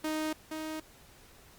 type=tone pair in turn; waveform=sawtooth; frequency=311.1 / 313.3 Hz; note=D#4 / D#4; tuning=0 / +12 cents; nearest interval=unison; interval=12 cents; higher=second; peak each=-27 / -32 dBFS; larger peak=first; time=0.04-0.33 / 0.51-0.8 s; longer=neither; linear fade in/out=5 ms; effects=pink hiss -57 dBFS RMS until 1.58 s + Opus 48 kbps